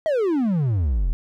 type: exponential sweep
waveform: triangle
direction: down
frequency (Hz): 659.3 to 36.71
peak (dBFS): -16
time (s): 0.06-1.13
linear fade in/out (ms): 0
effects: none